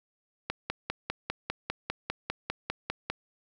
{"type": "click train", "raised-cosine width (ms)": 0.3, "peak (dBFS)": -14, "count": 14, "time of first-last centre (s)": [0.5, 3.1], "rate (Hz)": 5, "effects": []}